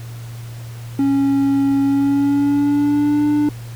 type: tone with pitch glide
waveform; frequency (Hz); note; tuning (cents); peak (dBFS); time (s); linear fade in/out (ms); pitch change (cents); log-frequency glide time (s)
triangle; 275.9 to 295.7; C#4 to D4; -8 to +12; -11; 0.99-3.49; 2; +120; 1.82-3.26
effects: added 117 Hz sine -29 dBFS peak until 3.75 s + pink hiss -42 dBFS RMS until 3.75 s